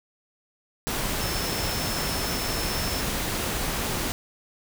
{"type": "tone in noise", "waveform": "sine", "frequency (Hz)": 5300, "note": "E8", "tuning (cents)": 9, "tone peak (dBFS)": -34, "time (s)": [1.21, 3.01], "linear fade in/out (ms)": 0, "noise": "pink", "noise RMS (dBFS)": -28, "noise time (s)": [0.87, 4.12], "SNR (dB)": -9, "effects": []}